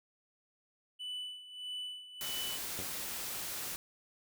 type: tone with tremolo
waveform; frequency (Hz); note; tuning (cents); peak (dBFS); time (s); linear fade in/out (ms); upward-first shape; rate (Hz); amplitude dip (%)
triangle; 2984; F#7; +14; -36; 0.99-2.58; 20; sine; 1.6; 75
type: noise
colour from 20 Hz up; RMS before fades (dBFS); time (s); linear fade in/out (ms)
white; -40; 2.21-3.76; 0
type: tone with exponential decay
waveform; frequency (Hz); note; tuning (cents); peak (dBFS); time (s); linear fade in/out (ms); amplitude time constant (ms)
10% pulse; 92.5; F#2; 0; -31; 2.79-2.97; 0; 37
effects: none